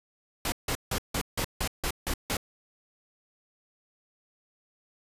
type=noise bursts; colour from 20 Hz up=pink; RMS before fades=-29 dBFS; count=9; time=0.45-2.369 s; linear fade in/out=2 ms; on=71 ms; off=160 ms; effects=resampled to 32000 Hz